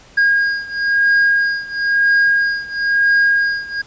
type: beating tone pair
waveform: triangle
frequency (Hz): 1628 / 1629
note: G#6 / G#6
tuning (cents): -35 / -34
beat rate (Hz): 1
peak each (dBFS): -13 / -15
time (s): 0.17-3.82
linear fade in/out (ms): 10
effects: pink hiss -45 dBFS RMS until 3.86 s + resampled to 16000 Hz